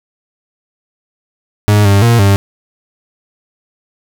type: tone with pitch steps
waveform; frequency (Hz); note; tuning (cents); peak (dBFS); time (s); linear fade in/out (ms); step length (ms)
40% pulse; 104.2 / 99.8 / 117.5 / 99.3; G#2 / G2 / A#2 / G2; +6 / +32 / +14 / +23; -5; 1.68-2.36; 0; 170
effects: none